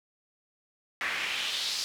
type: noise with band-pass filter sweep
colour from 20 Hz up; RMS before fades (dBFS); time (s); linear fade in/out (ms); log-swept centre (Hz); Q
pink; -32; 1.01-1.84; 0; 1800 to 5100; 2.6
effects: none